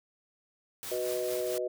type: noise with tremolo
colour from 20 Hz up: white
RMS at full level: -39 dBFS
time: 0.83-1.58 s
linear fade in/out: 0 ms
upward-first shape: triangle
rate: 4.5 Hz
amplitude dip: 50%
type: chord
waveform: sine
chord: B major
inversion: second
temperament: equal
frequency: 370 / 493.9 / 622.3 Hz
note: F#4 / B4 / D#5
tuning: 0 / 0 / 0 cents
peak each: -34 dBFS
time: 0.91-1.68 s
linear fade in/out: 10 ms
effects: none